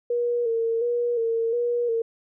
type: tone with vibrato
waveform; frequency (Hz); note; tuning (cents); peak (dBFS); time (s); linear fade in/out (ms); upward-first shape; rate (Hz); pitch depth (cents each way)
sine; 468; A#4; +7; -21; 0.1-2.02; 5; square; 1.4; 42
effects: none